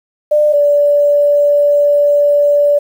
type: tone pair in turn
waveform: sine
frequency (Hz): 598 / 580.3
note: D5 / D5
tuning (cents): +31 / -21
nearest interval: minor second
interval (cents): 52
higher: first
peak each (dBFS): -7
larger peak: neither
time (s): 0.31-0.53 / 0.53-2.79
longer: second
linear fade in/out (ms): 10
effects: 7-bit